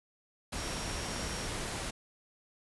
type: tone in noise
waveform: sine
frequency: 5588 Hz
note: F8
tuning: in tune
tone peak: -46 dBFS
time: 0.57-1.48 s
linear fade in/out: 10 ms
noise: pink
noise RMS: -37 dBFS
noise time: 0.52-1.91 s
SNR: -12 dB
effects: resampled to 24000 Hz